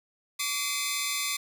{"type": "tone cluster", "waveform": "15% pulse", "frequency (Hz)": [1146, 2067, 2330, 2522, 3583], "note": ["D6", "C7", "D7", "D#7", "A7"], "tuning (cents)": [-43, -22, -14, 23, 31], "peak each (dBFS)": [-29, -27, -33, -29, -26], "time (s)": [0.39, 1.37], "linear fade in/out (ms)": 10, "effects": []}